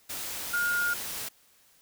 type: tone in noise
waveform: sine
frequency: 1424 Hz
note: F6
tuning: 33 cents sharp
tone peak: -25 dBFS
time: 0.53-0.94 s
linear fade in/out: 10 ms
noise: white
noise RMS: -36 dBFS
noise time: 0.09-1.29 s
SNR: +8 dB
effects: white hiss -62 dBFS RMS until 1.81 s